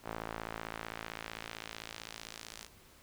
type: tone with band-pass filter sweep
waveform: sawtooth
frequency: 55.6 Hz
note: A1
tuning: 19 cents sharp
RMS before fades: -45 dBFS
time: 0.03-2.69 s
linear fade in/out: 50 ms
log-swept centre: 940 to 6600 Hz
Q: 0.82
effects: pink hiss -60 dBFS RMS until 3.02 s